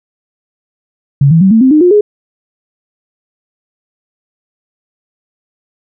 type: tone with pitch steps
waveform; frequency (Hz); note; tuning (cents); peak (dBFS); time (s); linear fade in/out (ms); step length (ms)
sine; 140 / 163.63 / 191.25 / 223.5 / 261.2 / 305.3 / 356.9 / 417.1; C#3 / E3 / G3 / A3 / C4 / D#4 / F4 / G#4; +18 / -12 / -42 / +27 / -3 / -33 / +38 / +7; -3; 1.21-2.01; 5; 100
effects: none